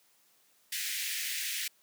pink high-pass noise, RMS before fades -35 dBFS, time 0.72-1.68 s, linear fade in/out 5 ms, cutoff 1800 Hz, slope 48 dB/octave, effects white hiss -67 dBFS RMS until 1.82 s + high-pass 150 Hz 12 dB/octave

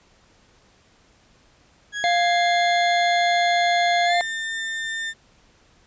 35% pulse tone with pitch glide, 1661.2 to 1801.1 Hz, G#6 to A6, 0 to +40 cents, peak -24 dBFS, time 1.92-5.14 s, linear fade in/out 50 ms, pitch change +140 cents, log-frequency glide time 4.05-4.16 s
harmonic tone, 698.5 Hz, F5, in tune, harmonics 1 / 3 / 5 / 6, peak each -18 / -25 / -31 / -31 dBFS, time 2.04-4.21 s, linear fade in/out 0 ms
effects pink hiss -57 dBFS RMS until 5.86 s + resampled to 16000 Hz

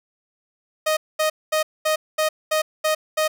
sawtooth tone bursts, 622.3 Hz, D#5, in tune, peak -14 dBFS, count 8, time 0.86-3.28 s, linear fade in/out 10 ms, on 110 ms, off 220 ms, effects none

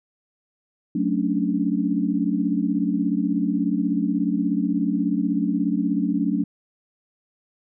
sine chord, D major seventh, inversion first, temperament equal, 185 / 220 / 277.2 / 293.7 Hz, F#3 / A3 / C#4 / D4, 0 / 0 / 0 / 0 cents, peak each -25 dBFS, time 0.95-6.44 s, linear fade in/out 5 ms, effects none

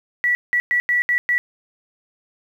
sine tone bursts at uneven times, 1948 Hz, B6, 24 cents flat, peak -15 dBFS, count 6, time 0.24-0.35 / 0.53-0.6 / 0.71-0.8 / 0.89-1.02 / 1.09-1.18 / 1.29-1.38 s, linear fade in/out 0 ms, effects 8-bit

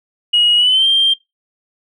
sine tone with pitch glide, 2895 to 3175 Hz, F#7 to G7, -38 to +21 cents, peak -8 dBFS, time 0.33-1.14 s, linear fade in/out 10 ms, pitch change +159 cents, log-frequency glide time 0.57-0.87 s, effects noise-tail reverb RT60 0.2 s tail -22 dB re dry + tanh soft clip ceiling -5 dBFS

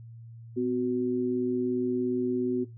sine tone pair together, 252.8 / 370 Hz, B3 / F#4, +41 / 0 cents, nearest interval perfect fifth, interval 659 cents, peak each -28 / -27 dBFS, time 0.56-2.65 s, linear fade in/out 20 ms, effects noise-tail reverb RT60 0.2 s tail -18 dB re dry + added 115 Hz sine -43 dBFS peak until 2.77 s

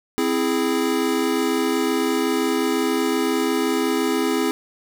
square chord, C augmented, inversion none, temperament equal, 261.6 / 329.6 / 415.3 Hz, C4 / E4 / G#4, 0 / 0 / 0 cents, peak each -24 dBFS, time 0.18-4.51 s, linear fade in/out 0 ms, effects none

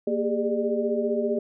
sine tone cluster, 233.2 / 398 / 413.2 / 599 Hz, A#3 / G4 / G#4 / D5, +1 / +26 / -9 / +34 cents, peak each -28 dBFS, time 0.07-1.39 s, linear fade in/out 5 ms, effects none

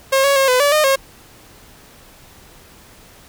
sawtooth tone with pitch steps, 538 / 558 / 540 / 504 / 575 / 611 / 541 Hz, C5 / C#5 / C#5 / B4 / D5 / D#5 / C#5, +48 / +11 / -45 / +35 / -37 / -32 / -42 cents, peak -8 dBFS, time 0.12-0.96 s, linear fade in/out 10 ms, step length 120 ms, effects pink hiss -45 dBFS RMS until 3.28 s

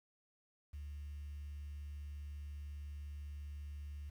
triangle tone, 72.8 Hz, D2, 15 cents flat, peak -40 dBFS, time 0.73-4.1 s, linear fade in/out 10 ms, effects tanh soft clip ceiling -41 dBFS + 11-bit

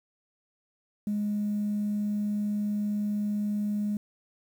sine tone, 207.7 Hz, G#3, in tune, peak -25 dBFS, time 1.07-3.97 s, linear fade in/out 2 ms, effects tanh soft clip ceiling -22 dBFS + 9-bit

